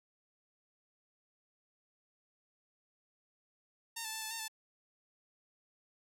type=tone with pitch steps; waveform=5% pulse; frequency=915 / 878 / 884 / 874 / 907 / 878 Hz; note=A#5 / A5 / A5 / A5 / A#5 / A5; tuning=-32 / -4 / +8 / -12 / -48 / -4 cents; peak=-27 dBFS; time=3.96-4.482 s; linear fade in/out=10 ms; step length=87 ms; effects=none